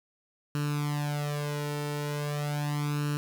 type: tone with flanger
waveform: sawtooth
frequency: 146.83 Hz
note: D3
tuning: in tune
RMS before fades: -31 dBFS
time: 0.55-3.17 s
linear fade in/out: 0 ms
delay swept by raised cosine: 0.71 to 2.21 ms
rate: 0.39 Hz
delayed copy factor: +0.8
effects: 9-bit